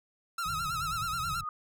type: tone with vibrato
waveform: 45% pulse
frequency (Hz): 1318.5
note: E6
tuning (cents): 0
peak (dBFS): -31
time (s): 0.38-1.41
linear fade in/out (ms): 5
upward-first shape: sine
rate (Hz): 9.3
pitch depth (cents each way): 93
type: low-pass noise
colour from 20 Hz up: white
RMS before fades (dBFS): -42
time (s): 0.45-1.44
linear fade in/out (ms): 10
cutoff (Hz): 170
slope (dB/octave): 96
type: tone with exponential growth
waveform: sine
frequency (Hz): 1237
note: D#6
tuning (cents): -10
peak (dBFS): -30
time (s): 1.21-1.49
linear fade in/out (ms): 2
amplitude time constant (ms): 60
effects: none